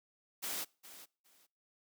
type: noise with echo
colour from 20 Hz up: white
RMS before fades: -39 dBFS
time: 0.42-0.65 s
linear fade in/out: 20 ms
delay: 410 ms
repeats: 2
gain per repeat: -14 dB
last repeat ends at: 1.47 s
effects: noise-tail reverb RT60 0.4 s tail -25 dB re dry + high-pass 200 Hz 12 dB/octave